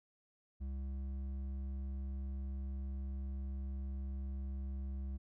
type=tone with hard clipping; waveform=sine; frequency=67 Hz; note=C2; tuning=42 cents sharp; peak=-40 dBFS; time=0.6-5.18 s; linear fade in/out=20 ms; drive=7 dB; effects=none